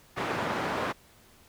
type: band-pass noise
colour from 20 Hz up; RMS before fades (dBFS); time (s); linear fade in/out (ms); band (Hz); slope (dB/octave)
white; -31; 0.16-0.93; 20; 120 to 1300; 12
effects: pink hiss -58 dBFS RMS until 1.48 s